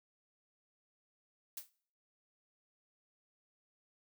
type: noise with exponential decay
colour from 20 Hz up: blue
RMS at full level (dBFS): -39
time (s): 1.57-1.7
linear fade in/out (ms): 5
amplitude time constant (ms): 27
effects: noise-tail reverb RT60 0.5 s tail -20 dB re dry